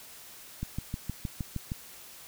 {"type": "click train", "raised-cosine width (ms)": 5, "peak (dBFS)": -20, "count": 8, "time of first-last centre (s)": [0.63, 1.719], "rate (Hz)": 6.43, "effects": ["white hiss -49 dBFS RMS until 2.27 s"]}